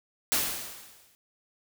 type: noise with exponential decay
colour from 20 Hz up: white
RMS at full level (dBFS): -24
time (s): 0.32-1.15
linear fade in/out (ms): 0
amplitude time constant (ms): 180
effects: none